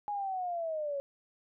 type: linear sweep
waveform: sine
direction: down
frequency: 835 to 550 Hz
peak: -32 dBFS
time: 0.08-1 s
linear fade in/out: 0 ms
effects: none